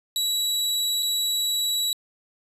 sawtooth tone with dropouts, 3907 Hz, B7, 19 cents flat, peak -19 dBFS, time 0.16-1.93 s, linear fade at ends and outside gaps 1 ms, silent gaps 1.025-1.029 s, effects resampled to 32000 Hz + 10-bit

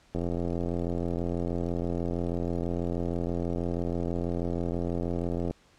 click train, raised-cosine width 2 ms, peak -18 dBFS, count 463, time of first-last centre 0.15-5.51 s, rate 86.2 Hz, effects pink hiss -61 dBFS RMS until 5.78 s + low-pass 7000 Hz 12 dB/octave

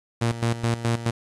sawtooth tone with tremolo, 116.54 Hz, A#2, in tune, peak -16 dBFS, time 0.21-1.11 s, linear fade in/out 10 ms, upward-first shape square, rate 4.7 Hz, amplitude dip 75%, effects resampled to 24000 Hz + 8-bit

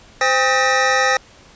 square tone cluster, 519 / 801 / 1267 / 1807 / 1917 Hz, C5 / G5 / D#6 / A6 / A#6, -14 / +37 / +31 / +46 / +48 cents, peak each -21 dBFS, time 0.21-1.17 s, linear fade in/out 2 ms, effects pink hiss -46 dBFS RMS until 1.55 s + resampled to 16000 Hz

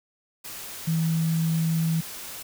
sine tone in noise, 162.7 Hz, E3, 22 cents flat, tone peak -21 dBFS, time 0.87-2.01 s, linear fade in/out 10 ms, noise white, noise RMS -38 dBFS, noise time 0.44-2.43 s, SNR +14 dB, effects none

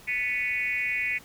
sine tone with frequency modulation, 2225 Hz, C#7, 6 cents sharp, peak -25 dBFS, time 0.07-1.19 s, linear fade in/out 20 ms, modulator 244 Hz, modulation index 1.2, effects pink hiss -51 dBFS RMS until 1.24 s

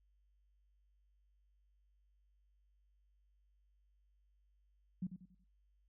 sine tone with echo, 183 Hz, F#3, 19 cents flat, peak -36 dBFS, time 5.02-5.07 s, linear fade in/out 5 ms, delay 93 ms, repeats 4, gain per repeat -9 dB, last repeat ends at 5.442 s, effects noise-tail reverb RT60 0.3 s tail -26 dB re dry + added 50 Hz sine -70 dBFS peak until 5.88 s

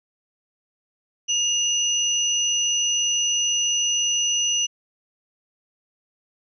sine tone pair together, 2849 / 5978 Hz, F7 / F#8, +34 / +17 cents, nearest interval octave + minor second, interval 1283 cents, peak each -22 dBFS, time 1.28-4.67 s, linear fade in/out 20 ms, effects none

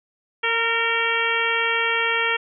harmonic tone with a mistuned harmonic, 459 Hz, A#4, 27 cents flat, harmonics 1 / 2 / 3 / 4 / 5 / 6 / 7, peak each -28 / -29 / -26 / -25 / -25 / -27 / -29 dBFS, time 0.43-2.37 s, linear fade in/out 10 ms, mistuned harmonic 2, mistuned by +20 cents, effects none

